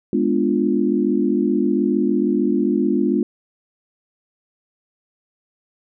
sine chord, G# diminished seventh, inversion none, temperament equal, 207.7 / 246.9 / 293.7 / 349.2 Hz, G#3 / B3 / D4 / F4, 0 / 0 / 0 / 0 cents, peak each -21 dBFS, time 0.13-3.23 s, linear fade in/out 2 ms, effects none

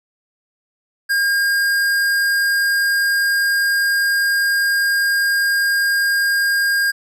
sine tone with hard clipping, 1615 Hz, G#6, 49 cents flat, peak -16 dBFS, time 1.09-6.92 s, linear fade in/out 20 ms, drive 16 dB, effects none

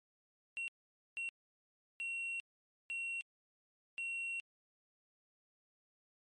sine tone bursts at uneven times, 2733 Hz, F7, 38 cents flat, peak -35 dBFS, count 5, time 0.57-0.68 / 1.17-1.29 / 2-2.4 / 2.9-3.21 / 3.98-4.4 s, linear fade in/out 0 ms, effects tanh soft clip ceiling -37 dBFS + MP3 48 kbps

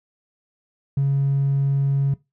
triangle tone, 138.59 Hz, C#3, in tune, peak -13 dBFS, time 0.97-2.14 s, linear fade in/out 5 ms, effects noise-tail reverb RT60 0.2 s tail -22 dB re dry + tanh soft clip ceiling -14 dBFS

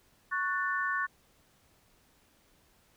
sine chord, F# minor, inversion second, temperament just, 1110 / 1480 / 1776 Hz, C#6 / F#6 / A6, +2 / 0 / +16 cents, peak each -33 dBFS, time 0.31-1.07 s, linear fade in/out 20 ms, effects pink hiss -66 dBFS RMS until 2.96 s

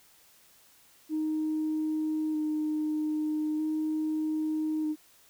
sine tone with vibrato, 308.7 Hz, D#4, 14 cents flat, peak -26 dBFS, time 1.09-4.96 s, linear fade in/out 50 ms, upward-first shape square, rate 0.4 Hz, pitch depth 12 cents each way, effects tanh soft clip ceiling -23 dBFS + white hiss -60 dBFS RMS until 5.29 s

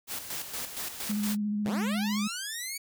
white noise with tremolo, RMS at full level -35 dBFS, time 0.07-1.37 s, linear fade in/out 50 ms, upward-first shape square, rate 4.3 Hz, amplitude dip 55%
sine tone with vibrato, 208.3 Hz, G#3, 5 cents sharp, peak -27 dBFS, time 1.09-2.28 s, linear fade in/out 10 ms, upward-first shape square, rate 14 Hz, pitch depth 18 cents each way
10% pulse linear sweep, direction up, 82.41 to 2279 Hz, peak -25 dBFS, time 1.65-2.78 s, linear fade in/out 10 ms
effects none

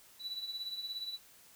triangle tone with tremolo, 3951 Hz, B7, in tune, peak -33 dBFS, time 0.19-1.19 s, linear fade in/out 50 ms, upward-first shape triangle, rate 17 Hz, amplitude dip 75%, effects tanh soft clip ceiling -30 dBFS + white hiss -60 dBFS RMS until 1.55 s

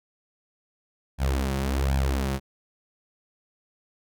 sawtooth tone with flanger, 67.4 Hz, C#2, 48 cents flat, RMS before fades -25 dBFS, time 1.18-2.4 s, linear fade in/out 50 ms, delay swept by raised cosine 1.2 to 5.5 ms, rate 1.3 Hz, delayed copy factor +0.8, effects none

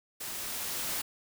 white noise with level ramp, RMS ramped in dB -39 to -33 dBFS, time 0.2-1.02 s, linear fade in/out 10 ms, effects none

